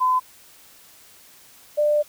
sine tone pair in turn, 1017 / 595.2 Hz, C6 / D5, -50 / +23 cents, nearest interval major sixth, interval 927 cents, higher first, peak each -16 dBFS, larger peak neither, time 0-0.2 / 1.77-2.03 s, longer second, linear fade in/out 20 ms, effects white hiss -50 dBFS RMS until 2.08 s

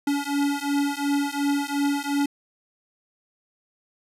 square beating tone pair, 283 / 285.8 Hz, C#4 / D4, +36 / -47 cents, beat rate 2.8 Hz, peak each -26 dBFS, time 0.07-2.26 s, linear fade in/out 5 ms, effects resampled to 32000 Hz

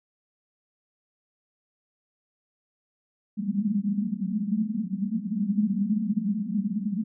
white band-pass noise, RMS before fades -27 dBFS, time 3.37-7.04 s, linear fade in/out 10 ms, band 190 to 220 Hz, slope 96 dB/octave, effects none

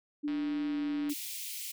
sine tone with pitch glide, 293.7 to 291.5 Hz, D4 to D4, 0 to -13 cents, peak -30 dBFS, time 0.23-1.14 s, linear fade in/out 20 ms, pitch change -13 cents, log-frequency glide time 0.69-0.75 s
click train, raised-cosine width 0.3 ms, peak -31 dBFS, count 130, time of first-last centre 0.28-1.096 s, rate 158 Hz
white high-pass noise, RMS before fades -40 dBFS, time 1.09-1.72 s, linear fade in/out 10 ms, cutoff 2200 Hz, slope 48 dB/octave
effects none

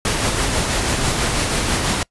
pink noise with tremolo, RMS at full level -18 dBFS, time 0.05-2.03 s, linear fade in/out 2 ms, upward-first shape sine, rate 6.1 Hz, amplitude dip 30%, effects noise-tail reverb RT60 0.1 s tail -24 dB re dry + resampled to 24000 Hz

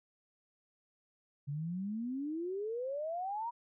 sine exponential sweep, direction up, 137.9 to 968 Hz, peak -35 dBFS, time 1.47-3.51 s, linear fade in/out 20 ms, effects none

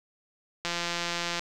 click train, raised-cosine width 0.2 ms, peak -13 dBFS, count 129, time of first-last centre 0.65-1.394 s, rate 172 Hz, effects none

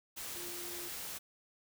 sine tone in noise, 349.4 Hz, F4, 1 cent sharp, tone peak -48 dBFS, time 0.35-0.89 s, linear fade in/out 20 ms, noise white, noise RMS -43 dBFS, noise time 0.16-1.19 s, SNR -8 dB, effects none

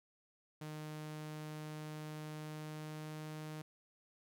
sawtooth tone with pitch glide, 153.4 to 154.47 Hz, D#3 to D#3, -24 to -12 cents, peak -40 dBFS, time 0.61-3.62 s, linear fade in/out 5 ms, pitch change +12 cents, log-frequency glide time 2.38-3.22 s, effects none

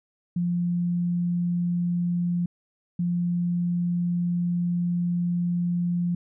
sine tone pair in turn, 174.61 / 174.61 Hz, F3 / F3, 0 / 0 cents, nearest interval unison, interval 0 cents, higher neither, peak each -22 / -22 dBFS, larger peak neither, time 0.36-2.46 / 2.99-6.15 s, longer second, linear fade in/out 5 ms, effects none

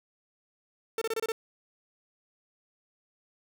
45% pulse tone bursts, 448.5 Hz, A4, 33 cents sharp, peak -28 dBFS, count 6, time 0.98-1.32 s, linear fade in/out 2 ms, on 35 ms, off 26 ms, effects none

